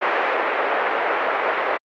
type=band-pass noise; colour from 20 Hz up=pink; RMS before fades=-21 dBFS; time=0.01-1.78 s; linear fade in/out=20 ms; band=450 to 2200 Hz; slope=24 dB/octave; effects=Opus 48 kbps